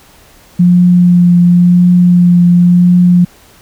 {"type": "tone with vibrato", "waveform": "sine", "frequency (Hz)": 176.5, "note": "F3", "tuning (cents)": 19, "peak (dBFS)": -3, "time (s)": [0.59, 3.25], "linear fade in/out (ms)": 10, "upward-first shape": "triangle", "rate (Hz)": 0.94, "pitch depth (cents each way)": 17, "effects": ["pink hiss -42 dBFS RMS until 3.61 s"]}